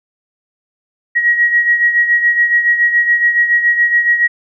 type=beating tone pair; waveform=sine; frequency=1900 / 1907.1 Hz; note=A#6 / A#6; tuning=+33 / +39 cents; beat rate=7.1 Hz; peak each=-10 / -17 dBFS; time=1.15-4.28 s; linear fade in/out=20 ms; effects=none

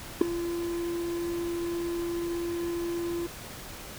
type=tone with ADSR envelope; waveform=triangle; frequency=342.4 Hz; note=F4; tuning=34 cents flat; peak=-9 dBFS; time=0.21-3.27 s; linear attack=5 ms; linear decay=5 ms; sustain=-18 dB; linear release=12 ms; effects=pink hiss -42 dBFS RMS until 3.98 s

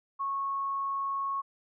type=tone; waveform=sine; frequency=1100 Hz; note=C#6; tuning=14 cents flat; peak=-29 dBFS; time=0.19-1.42 s; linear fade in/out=20 ms; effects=none

